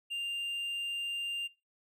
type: tone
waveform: triangle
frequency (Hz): 2794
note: F7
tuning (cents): 0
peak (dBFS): -32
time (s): 0.1-1.48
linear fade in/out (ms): 20
effects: noise-tail reverb RT60 0.3 s tail -22 dB re dry